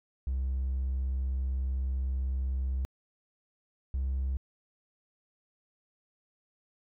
triangle tone pair in turn, 65.41 / 66.25 Hz, C2 / C2, 0 / +22 cents, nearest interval unison, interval 22 cents, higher second, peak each -25 dBFS, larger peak neither, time 0.27-2.85 / 3.94-4.37 s, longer first, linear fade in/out 0 ms, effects tanh soft clip ceiling -24 dBFS

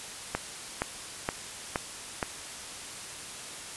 click train, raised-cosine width 0.5 ms, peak -12 dBFS, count 5, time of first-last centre 0.35-2.228 s, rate 2.13 Hz, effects white hiss -41 dBFS RMS until 3.76 s + resampled to 24000 Hz

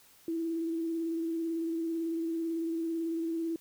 sine tone with vibrato, 329.6 Hz, E4, in tune, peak -30 dBFS, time 0.28-3.56 s, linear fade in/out 2 ms, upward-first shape square, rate 18 Hz, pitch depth 20 cents each way, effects white hiss -60 dBFS RMS until 3.6 s

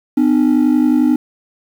triangle ring-modulated tone, 277.2 Hz, C#4, in tune, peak -4 dBFS, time 0.17-1.16 s, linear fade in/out 5 ms, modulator 25.6 Hz, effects tanh soft clip ceiling -2 dBFS + 7-bit

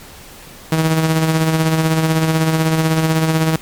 sawtooth tone with tremolo, 159.9 Hz, D#3, 48 cents sharp, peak -7 dBFS, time 0.72-3.56 s, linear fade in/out 2 ms, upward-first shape sine, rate 16 Hz, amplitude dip 45%, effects pink hiss -38 dBFS RMS until 3.61 s + MP3 96 kbps

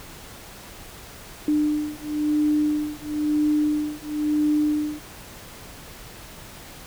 sine beating tone pair, 299.8 / 300.79 Hz, D4 / D4, +36 / +42 cents, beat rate 0.99 Hz, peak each -23 dBFS, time 1.48-4.99 s, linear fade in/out 2 ms, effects pink hiss -42 dBFS RMS until 6.86 s

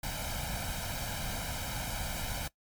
pink noise with comb filter, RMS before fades -36 dBFS, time 0.03-2.48 s, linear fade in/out 5 ms, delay 1.3 ms, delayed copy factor +0.8, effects noise-tail reverb RT60 0.1 s tail -20 dB re dry + MP3 96 kbps

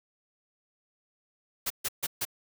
white noise bursts, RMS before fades -30 dBFS, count 4, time 1.66-2.252 s, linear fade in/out 10 ms, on 43 ms, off 140 ms, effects none

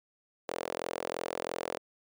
sawtooth tone with high-pass filter, 42.99 Hz, F1, 27 cents flat, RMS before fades -37 dBFS, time 0.48-1.78 s, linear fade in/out 10 ms, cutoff 500 Hz, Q 2.6, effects none

